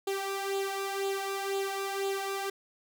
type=tone with flanger; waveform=sawtooth; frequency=392 Hz; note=G4; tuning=in tune; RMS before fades=-33 dBFS; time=0.07-2.5 s; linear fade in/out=5 ms; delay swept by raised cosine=0.26 to 1.76 ms; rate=2 Hz; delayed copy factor=+0.65; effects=none